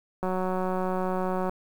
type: click train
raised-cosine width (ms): 1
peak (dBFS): -16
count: 235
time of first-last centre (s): 0.23-1.495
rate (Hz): 185
effects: 8-bit